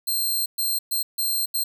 5% pulse tone bursts at uneven times, 4170 Hz, C8, 7 cents flat, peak -15 dBFS, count 5, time 0.07-0.46 / 0.58-0.79 / 0.91-1.03 / 1.18-1.46 / 1.54-1.64 s, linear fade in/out 10 ms, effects none

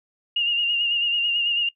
sine tone with vibrato, 2824 Hz, F7, 19 cents sharp, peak -19 dBFS, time 0.36-1.69 s, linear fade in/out 5 ms, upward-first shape sine, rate 9.1 Hz, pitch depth 37 cents each way, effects noise-tail reverb RT60 0.1 s tail -20 dB re dry

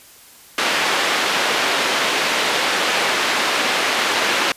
white band-pass noise, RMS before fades -19 dBFS, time 0.58-4.52 s, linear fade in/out 2 ms, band 300 to 3000 Hz, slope 12 dB/octave, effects white hiss -45 dBFS RMS until 4.56 s + resampled to 32000 Hz

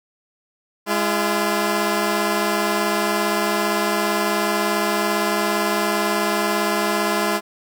10% pulse tone pair together, 207.7 / 340.2 Hz, G#3 / F4, 0 / -45 cents, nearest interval major sixth, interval 855 cents, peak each -13 dBFS, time 0.86-7.41 s, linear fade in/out 50 ms, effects none

